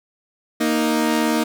sawtooth tone pair together, 233.1 / 311.1 Hz, A#3 / D#4, 0 / 0 cents, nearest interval perfect fourth, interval 500 cents, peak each -16 dBFS, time 0.6-1.44 s, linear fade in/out 10 ms, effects none

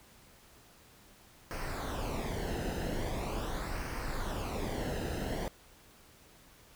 brown noise with flanger, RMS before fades -36 dBFS, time 1.51-5.48 s, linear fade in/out 0 ms, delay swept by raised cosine 0.27 to 0.89 ms, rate 0.42 Hz, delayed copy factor -0.65, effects pink hiss -59 dBFS RMS until 6.75 s

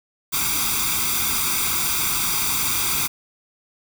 white noise with comb filter, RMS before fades -22 dBFS, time 0.32-3.08 s, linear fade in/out 20 ms, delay 0.84 ms, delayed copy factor +0.95, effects none

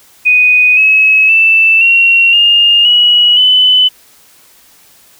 sine tone with pitch steps, 2489 / 2569 / 2652 / 2738 / 2826 / 2918 / 3012 Hz, D#7 / E7 / E7 / F7 / F7 / F#7 / F#7, 0 / -45 / +10 / -35 / +20 / -25 / +30 cents, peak -4 dBFS, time 0.25-3.89 s, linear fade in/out 20 ms, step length 520 ms, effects white hiss -44 dBFS RMS until 5.19 s

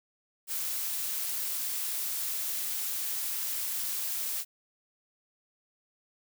blue noise, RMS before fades -33 dBFS, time 0.47-4.45 s, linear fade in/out 50 ms, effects none

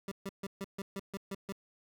25% pulse tone bursts, 196 Hz, G3, in tune, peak -33 dBFS, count 9, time 0.08-1.524 s, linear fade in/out 2 ms, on 36 ms, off 140 ms, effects none

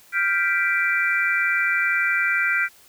sine chord, G dominant seventh, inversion third, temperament equal, 1396.9 / 1568 / 1975.5 / 2349 Hz, F6 / G6 / B6 / D7, 0 / 0 / 0 / 0 cents, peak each -24 dBFS, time 0.12-2.69 s, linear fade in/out 50 ms, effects white hiss -52 dBFS RMS until 2.88 s

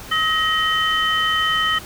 sine tone cluster, 1277 / 1884 / 3062 Hz, D#6 / A#6 / G7, +45 / +18 / -41 cents, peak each -20 dBFS, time 0.11-1.79 s, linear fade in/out 10 ms, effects tanh soft clip ceiling -9 dBFS + pink hiss -37 dBFS RMS until 1.85 s

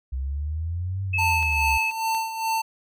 sine exponential two-way sweep, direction up then down, 63.7 to 98 to 63.7 Hz, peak -25 dBFS, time 0.12-1.78 s, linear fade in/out 10 ms, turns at 1.03 s
sine tone, 2596 Hz, E7, 27 cents flat, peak -22 dBFS, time 1.13-1.91 s, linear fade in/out 10 ms
square tone with tremolo, 895 Hz, A5, 29 cents sharp, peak -22 dBFS, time 1.18-2.62 s, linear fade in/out 10 ms, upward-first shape sine, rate 2.4 Hz, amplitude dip 65%
clicks, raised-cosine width 0.2 ms, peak -22 / -31 / -31 / -22 dBFS, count 4, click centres 1.428 / 1.527 / 1.913 / 2.148 s
effects none

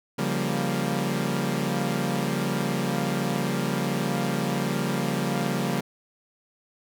sawtooth chord, G half-diminished seventh, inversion second, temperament equal with one note detuned, 140.36 / 174.61 / 196 / 233.1 Hz, Db3 / F3 / G3 / Bb3, +22 / 0 / 0 / 0 cents, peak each -26 dBFS, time 0.18-5.81 s, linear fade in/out 10 ms, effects none

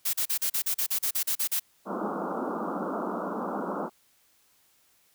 blue noise bursts, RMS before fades -27 dBFS, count 13, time 0.05-1.598 s, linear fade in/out 10 ms, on 84 ms, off 38 ms
pink band-pass noise, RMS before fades -32 dBFS, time 1.85-3.9 s, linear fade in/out 50 ms, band 180 to 1400 Hz, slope 96 dB/octave
effects white hiss -65 dBFS RMS until 5.14 s

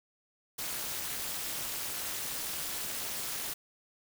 white noise with amplitude modulation, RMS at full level -33 dBFS, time 0.58-3.54 s, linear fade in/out 10 ms, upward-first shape sine, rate 287 Hz, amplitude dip 85%, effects none

